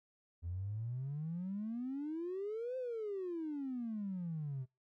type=exponential two-way sweep; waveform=triangle; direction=up then down; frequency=82.41 to 523 to 126.5 Hz; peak=-34 dBFS; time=0.42-4.66 s; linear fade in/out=50 ms; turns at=2.77 s; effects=noise-tail reverb RT60 0.2 s tail -24 dB re dry + tanh soft clip ceiling -35 dBFS